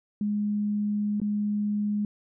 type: tone with dropouts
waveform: sine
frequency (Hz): 207.7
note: G#3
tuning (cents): 0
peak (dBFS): -24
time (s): 0.21-2.05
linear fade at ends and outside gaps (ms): 2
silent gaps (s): 1.201-1.216
effects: none